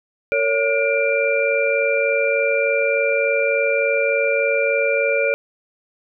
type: tone cluster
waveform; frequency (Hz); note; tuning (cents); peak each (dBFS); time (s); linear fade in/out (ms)
sine; 456.6 / 560 / 1434 / 2367; A#4 / C#5 / F6 / D7; -36 / +18 / +45 / +13; -22 / -19 / -26 / -21; 0.32-5.34; 0
effects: none